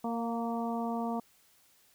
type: harmonic tone with a mistuned harmonic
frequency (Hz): 231.3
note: A#3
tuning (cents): -13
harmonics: 1 / 2 / 3 / 4 / 5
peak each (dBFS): -33 / -40 / -37 / -40 / -44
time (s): 0.04-1.2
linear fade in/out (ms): 5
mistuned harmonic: 3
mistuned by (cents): +18
effects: white hiss -65 dBFS RMS until 1.94 s